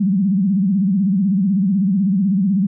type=tone with vibrato; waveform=sine; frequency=193.3 Hz; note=G3; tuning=24 cents flat; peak=-13 dBFS; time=0-2.67 s; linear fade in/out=10 ms; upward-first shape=sine; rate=16 Hz; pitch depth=150 cents each way; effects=none